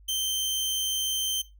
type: tone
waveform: sawtooth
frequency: 3117 Hz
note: G7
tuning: 11 cents flat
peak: -23 dBFS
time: 0.08-1.42 s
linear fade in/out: 10 ms
effects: noise-tail reverb RT60 0.2 s tail -17 dB re dry + added 50 Hz sine -50 dBFS peak until 1.59 s